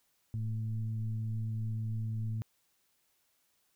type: tone with frequency modulation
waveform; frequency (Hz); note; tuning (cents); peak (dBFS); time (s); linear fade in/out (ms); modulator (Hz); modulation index
sine; 110.7; A2; +11; -32; 0.34-2.42; 0; 109; 0.45
effects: white hiss -74 dBFS RMS until 3.75 s